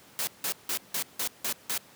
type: noise bursts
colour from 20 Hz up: white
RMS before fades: -30 dBFS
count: 7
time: 0.19-1.777 s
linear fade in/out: 0 ms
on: 81 ms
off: 170 ms
effects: pink hiss -54 dBFS RMS until 1.95 s + high-pass 150 Hz 12 dB/octave